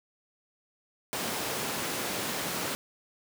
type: high-pass noise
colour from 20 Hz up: pink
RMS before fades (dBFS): -33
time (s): 1.13-2.75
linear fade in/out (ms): 0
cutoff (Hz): 200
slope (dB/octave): 12
effects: none